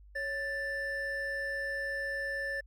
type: tone pair together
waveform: triangle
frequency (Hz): 554.4 / 1763.9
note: C#5 / A6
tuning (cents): 0 / +4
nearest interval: octave + minor sixth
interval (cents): 2004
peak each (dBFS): -37 / -32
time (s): 0.15-2.61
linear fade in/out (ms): 10
effects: added 50 Hz sine -52 dBFS peak until 2.66 s